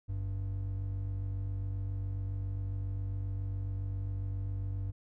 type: tone pair together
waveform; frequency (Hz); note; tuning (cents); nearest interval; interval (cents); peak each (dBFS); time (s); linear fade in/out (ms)
triangle; 49.66 / 97; G1 / G2; +23 / -18; octave; 1159; -37 / -32; 0.08-4.92; 20
effects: none